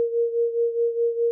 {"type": "beating tone pair", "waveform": "sine", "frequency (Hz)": [466.2, 471], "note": ["A#4", "A#4"], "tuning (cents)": [0, 18], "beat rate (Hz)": 4.8, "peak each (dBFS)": [-21, -26], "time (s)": [0, 1.31], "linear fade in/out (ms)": 0, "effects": []}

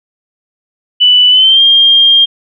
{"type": "tone with pitch glide", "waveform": "sine", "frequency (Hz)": [2977, 3209], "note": ["F#7", "G7"], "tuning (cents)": [10, 40], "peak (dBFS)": -3, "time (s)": [1, 2.26], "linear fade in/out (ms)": 20, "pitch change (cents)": 130, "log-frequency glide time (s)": [1.3, 1.62], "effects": []}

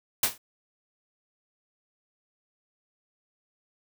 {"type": "noise with exponential decay", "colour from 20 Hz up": "white", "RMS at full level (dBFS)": -18, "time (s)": [0.23, 0.38], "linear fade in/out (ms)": 5, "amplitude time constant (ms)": 32, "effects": []}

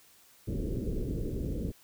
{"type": "low-pass noise", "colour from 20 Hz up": "pink", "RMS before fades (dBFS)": -33, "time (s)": [0.47, 1.72], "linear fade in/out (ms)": 20, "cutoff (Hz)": 480, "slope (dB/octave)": 48, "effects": ["white hiss -60 dBFS RMS until 1.83 s"]}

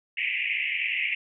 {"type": "band-pass noise", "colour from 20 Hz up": "pink", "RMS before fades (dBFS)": -28, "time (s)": [0.17, 1.15], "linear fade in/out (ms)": 5, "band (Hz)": [2000, 2800], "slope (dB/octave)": 96, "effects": []}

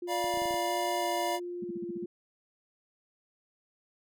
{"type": "tone with vibrato", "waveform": "sine", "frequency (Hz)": 349.2, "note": "F4", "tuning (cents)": 0, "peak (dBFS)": -35, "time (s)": [0.02, 2.06], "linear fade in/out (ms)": 5, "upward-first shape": "square", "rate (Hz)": 1.5, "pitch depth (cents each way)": 14}
{"type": "chord", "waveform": "square", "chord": "B diminished", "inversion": "first", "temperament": "equal with one note detuned", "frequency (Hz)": [587.3, 698.5, 967.4], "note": ["D5", "F5", "B5"], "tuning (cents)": [0, 0, -36], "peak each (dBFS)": [-36, -33, -35], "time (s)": [0.07, 1.4], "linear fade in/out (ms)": 50}
{"type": "clicks", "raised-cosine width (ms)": 2, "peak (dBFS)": -31, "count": 7, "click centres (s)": [0.243, 0.34, 0.373, 0.419, 0.456, 0.509, 0.542]}
{"type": "tone bursts", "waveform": "sine", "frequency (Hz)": 211.6, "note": "G#3", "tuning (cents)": 33, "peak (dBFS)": -35, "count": 7, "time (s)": [1.62, 2.045], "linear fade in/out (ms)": 5, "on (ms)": 23, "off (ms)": 44}
{"effects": []}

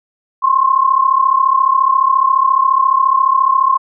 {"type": "tone pair together", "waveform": "sine", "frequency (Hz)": [1046.5, 1080.9], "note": ["C6", "C#6"], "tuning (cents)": [0, -44], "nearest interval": "minor second", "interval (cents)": 56, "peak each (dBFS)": -12, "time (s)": [0.42, 3.78], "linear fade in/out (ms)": 20, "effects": []}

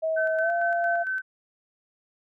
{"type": "tone with pitch glide", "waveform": "sine", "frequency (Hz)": [641, 687], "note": ["E5", "F5"], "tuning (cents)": [-49, -29], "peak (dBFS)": -23, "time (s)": [0.02, 1.04], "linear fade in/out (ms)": 20, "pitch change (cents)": 120, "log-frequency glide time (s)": [0.4, 0.51]}
{"type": "tone with tremolo", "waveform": "sine", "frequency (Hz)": 1530, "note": "G6", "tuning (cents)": -42, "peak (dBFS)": -25, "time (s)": [0.16, 1.22], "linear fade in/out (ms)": 20, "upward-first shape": "square", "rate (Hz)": 4.4, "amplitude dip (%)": 45}
{"effects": []}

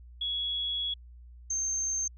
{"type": "tone pair in turn", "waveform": "sine", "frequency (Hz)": [3354, 6332], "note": ["G#7", "G8"], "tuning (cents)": [16, 17], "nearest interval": "major seventh", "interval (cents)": 1101, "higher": "second", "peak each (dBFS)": [-29, -28], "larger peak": "second", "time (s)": [[0.21, 0.94], [1.5, 2.08]], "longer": "first", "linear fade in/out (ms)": 5, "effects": ["added 60 Hz sine -47 dBFS peak until 2.17 s"]}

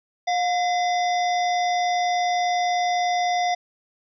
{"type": "harmonic tone with a mistuned harmonic", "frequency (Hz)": 714, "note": "F5", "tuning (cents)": 38, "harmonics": [1, 3, 5, 7, 8], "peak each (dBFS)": [-20, -30, -34, -37, -38], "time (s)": [0.27, 3.55], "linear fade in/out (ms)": 10, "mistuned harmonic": 3, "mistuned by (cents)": -88, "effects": []}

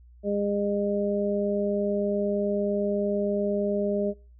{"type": "harmonic tone", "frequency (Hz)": 203.2, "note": "G#3", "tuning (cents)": -38, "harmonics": [1, 2, 3], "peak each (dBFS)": [-28, -28, -28], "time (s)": [0.23, 4.14], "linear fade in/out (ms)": 50, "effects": ["noise-tail reverb RT60 0.4 s tail -25 dB re dry", "added 60 Hz sine -49 dBFS peak until 4.39 s"]}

